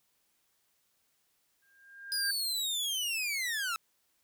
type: tone with exponential growth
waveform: sine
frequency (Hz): 1605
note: G6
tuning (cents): +40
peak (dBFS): -29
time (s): 1.62-2.31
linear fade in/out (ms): 5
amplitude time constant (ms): 150
type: linear sweep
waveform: sawtooth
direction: down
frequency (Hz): 4978 to 1295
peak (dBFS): -28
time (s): 2.12-3.76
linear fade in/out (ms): 0
effects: white hiss -74 dBFS RMS until 4.23 s